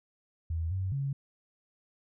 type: tone with pitch steps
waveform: sine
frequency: 81.9 / 94.5 / 138.2 Hz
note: E2 / F#2 / C#3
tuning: -11 / +37 / -5 cents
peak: -29 dBFS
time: 0.5-1.13 s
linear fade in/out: 5 ms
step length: 210 ms
effects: none